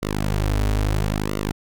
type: tone with flanger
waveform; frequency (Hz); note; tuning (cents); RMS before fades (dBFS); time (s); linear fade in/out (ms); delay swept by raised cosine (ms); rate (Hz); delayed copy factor
sawtooth; 51.4; G#1; -17; -22; 0.02-1.52; 10; 1.2 to 5.9; 0.75; -1
effects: none